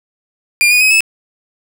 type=tone with pitch steps; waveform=40% pulse; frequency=2400 / 2466 / 2534 / 2604 Hz; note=D7 / D#7 / D#7 / E7; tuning=+37 / -16 / +31 / -22 cents; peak=-7 dBFS; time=0.61-1.006 s; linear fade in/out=0 ms; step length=99 ms; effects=none